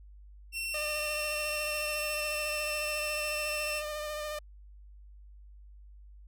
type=tone with pitch glide; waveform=sawtooth; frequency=2712 to 2690 Hz; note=E7 to E7; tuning=+49 to +34 cents; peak=-30 dBFS; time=0.52-3.83 s; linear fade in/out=50 ms; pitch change=-15 cents; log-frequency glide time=1.55-2.5 s
type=tone with vibrato; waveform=sawtooth; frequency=603 Hz; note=D5; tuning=46 cents sharp; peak=-31 dBFS; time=0.74-4.39 s; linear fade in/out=5 ms; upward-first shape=triangle; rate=14 Hz; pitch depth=25 cents each way
effects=added 50 Hz sine -49 dBFS peak until 6.27 s